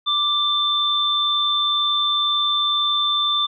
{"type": "tone pair together", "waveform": "sine", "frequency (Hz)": [1174.7, 3549], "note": ["D6", "A7"], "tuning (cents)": [0, 14], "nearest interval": "octave + perfect fifth", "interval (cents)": 1914, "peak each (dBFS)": [-23, -18], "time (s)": [0.06, 3.47], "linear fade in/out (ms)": 20, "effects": []}